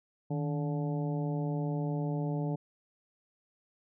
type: harmonic tone with a mistuned harmonic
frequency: 144.5 Hz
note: D3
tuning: 28 cents flat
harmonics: 1 / 2 / 3 / 4 / 5 / 6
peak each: -31 / -37 / -41 / -43 / -45 / -47 dBFS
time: 0.3-2.56 s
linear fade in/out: 10 ms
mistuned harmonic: 1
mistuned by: +110 cents
effects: none